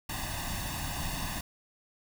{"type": "noise with comb filter", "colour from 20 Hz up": "pink", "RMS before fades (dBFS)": -35, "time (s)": [0.09, 1.41], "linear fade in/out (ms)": 5, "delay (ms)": 1.1, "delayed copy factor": 0.85, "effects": []}